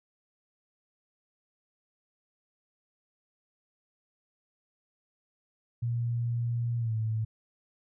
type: tone with pitch glide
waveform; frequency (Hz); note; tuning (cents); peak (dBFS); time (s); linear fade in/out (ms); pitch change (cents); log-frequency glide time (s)
sine; 118.4 to 110.47; A#2 to A2; +27 to +7; -27; 5.82-7.25; 10; -120; 6.78-6.94
effects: none